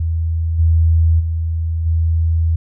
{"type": "tone with level steps", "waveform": "sine", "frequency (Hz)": 81.8, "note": "E2", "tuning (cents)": -13, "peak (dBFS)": [-15, -9, -16, -12], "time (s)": [0, 2.56], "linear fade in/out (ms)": 5, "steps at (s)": [0.58, 1.19, 1.85], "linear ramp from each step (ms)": 20, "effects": []}